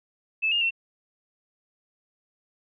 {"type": "tone with pitch steps", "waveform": "sine", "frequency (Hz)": [2618, 2829, 2707], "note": ["E7", "F7", "E7"], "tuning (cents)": [-13, 22, 45], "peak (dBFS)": -21, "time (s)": [0.42, 0.708], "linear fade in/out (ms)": 20, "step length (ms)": 96, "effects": []}